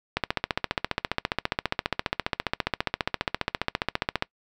click train, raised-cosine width 0.3 ms, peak -7 dBFS, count 61, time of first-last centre 0.17-4.224 s, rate 14.8 Hz, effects noise-tail reverb RT60 0.1 s tail -23 dB re dry

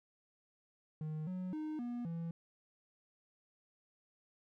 triangle tone with pitch steps, 155 / 183.8 / 308.5 / 241 / 166.9 Hz, D#3 / F#3 / D#4 / B3 / E3, -6 / -11 / -15 / -42 / +22 cents, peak -36 dBFS, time 1.01-2.31 s, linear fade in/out 2 ms, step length 260 ms, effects none

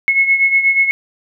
sine beating tone pair, 2181 / 2189.3 Hz, C#7 / C#7, -29 / -22 cents, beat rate 8.3 Hz, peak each -11 / -17 dBFS, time 0.08-0.91 s, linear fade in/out 0 ms, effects none

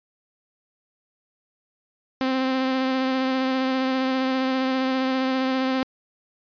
sawtooth tone with vibrato, 261.6 Hz, C4, in tune, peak -17 dBFS, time 2.21-5.83 s, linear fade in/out 0 ms, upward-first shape triangle, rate 15 Hz, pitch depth 21 cents each way, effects resampled to 11025 Hz

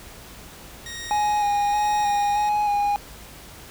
15% pulse tone with tremolo, 1872 Hz, A#6, 7 cents sharp, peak -26 dBFS, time 0.86-2.49 s, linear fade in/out 2 ms, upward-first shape sine, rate 1.1 Hz, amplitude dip 40%
triangle tone with vibrato, 827 Hz, G#5, 8 cents flat, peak -17 dBFS, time 1.11-2.96 s, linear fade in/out 0 ms, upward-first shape square, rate 1.6 Hz, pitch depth 18 cents each way
effects added 54 Hz sine -49 dBFS peak until 3.7 s + pink hiss -43 dBFS RMS until 3.7 s

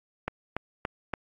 click train, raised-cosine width 0.5 ms, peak -14 dBFS, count 4, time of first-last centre 0.28-1.137 s, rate 3.5 Hz, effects AAC 48 kbps

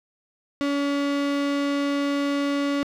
35% pulse tone, 283.3 Hz, C#4, 38 cents sharp, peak -20 dBFS, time 0.61-2.83 s, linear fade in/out 0 ms, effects low-pass 5000 Hz 12 dB/octave + 8-bit

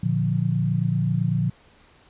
sine chord, Bb major, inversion none, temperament equal, 116.54 / 146.83 / 174.61 Hz, Bb2 / D3 / F3, 0 / 0 / 0 cents, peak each -24 dBFS, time 0.03-1.5 s, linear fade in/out 5 ms, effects pink hiss -55 dBFS RMS until 2.09 s + resampled to 8000 Hz

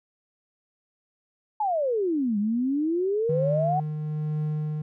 sine exponential two-way sweep, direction down then up, 880 to 200 to 764 Hz, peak -22 dBFS, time 1.6-3.8 s, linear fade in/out 5 ms, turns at 2.38 s
triangle tone with tremolo, 152.5 Hz, D#3, 34 cents flat, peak -22 dBFS, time 3.29-4.82 s, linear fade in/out 5 ms, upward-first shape triangle, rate 1.1 Hz, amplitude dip 40%
effects none

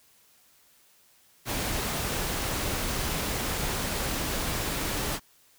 pink noise, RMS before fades -30 dBFS, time 1.45-5.2 s, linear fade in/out 50 ms, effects white hiss -61 dBFS RMS until 5.58 s

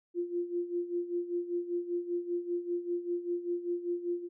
sine tone with tremolo, 349.2 Hz, F4, in tune, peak -28 dBFS, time 0.14-4.29 s, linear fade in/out 50 ms, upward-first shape sine, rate 5.1 Hz, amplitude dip 75%, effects none

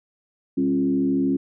sine tone with frequency modulation, 270.5 Hz, C#4, 42 cents flat, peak -18 dBFS, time 0.57-1.37 s, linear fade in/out 10 ms, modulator 73.3 Hz, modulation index 0.84, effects none

